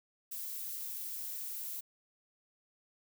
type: noise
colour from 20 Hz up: violet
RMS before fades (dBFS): -41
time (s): 0.31-1.81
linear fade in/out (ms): 10
effects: none